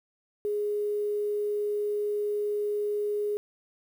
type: tone with quantisation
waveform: sine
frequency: 415.3 Hz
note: G#4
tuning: in tune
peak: -26 dBFS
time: 0.45-3.37 s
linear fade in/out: 0 ms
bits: 9
effects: none